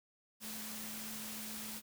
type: tone in noise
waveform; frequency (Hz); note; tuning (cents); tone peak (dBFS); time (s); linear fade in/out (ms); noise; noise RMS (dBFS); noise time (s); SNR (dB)
sine; 216.9; A3; -25; -49; 0.4-1.82; 50; white; -45; 0.4-1.82; -7
effects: none